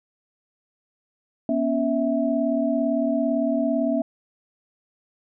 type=tone cluster; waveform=sine; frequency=242.1 / 279.9 / 654 Hz; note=B3 / C#4 / E5; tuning=-34 / +17 / -14 cents; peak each=-24 dBFS; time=1.49-4.02 s; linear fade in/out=2 ms; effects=none